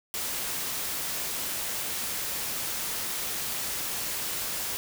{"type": "noise", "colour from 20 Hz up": "white", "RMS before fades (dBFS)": -32, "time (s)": [0.14, 4.77], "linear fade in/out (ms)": 0, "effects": []}